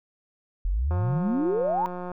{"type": "exponential sweep", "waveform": "sine", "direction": "up", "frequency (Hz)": [40.23, 965], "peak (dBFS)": -22, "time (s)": [0.65, 1.86], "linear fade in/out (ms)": 0}
{"type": "click train", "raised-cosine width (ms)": 1, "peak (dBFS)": -22, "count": 217, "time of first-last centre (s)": [0.91, 2.117], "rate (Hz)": 179}
{"effects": []}